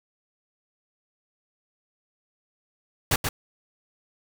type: noise with echo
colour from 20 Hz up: pink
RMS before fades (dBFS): -21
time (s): 3.11-3.16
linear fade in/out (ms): 5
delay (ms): 130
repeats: 1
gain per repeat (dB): -5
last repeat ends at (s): 3.29
effects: none